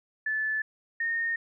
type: tone pair in turn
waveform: sine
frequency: 1741 / 1840.2 Hz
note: A6 / A#6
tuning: -19 / -23 cents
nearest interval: minor second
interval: 96 cents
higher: second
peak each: -26 / -26 dBFS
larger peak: neither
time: 0.26-0.62 / 1-1.36 s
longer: neither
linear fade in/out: 5 ms
effects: none